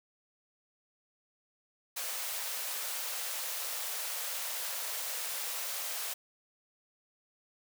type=high-pass noise; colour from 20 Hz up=white; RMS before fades=-37 dBFS; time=1.96-6.14 s; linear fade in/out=10 ms; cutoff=460 Hz; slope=96 dB/octave; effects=none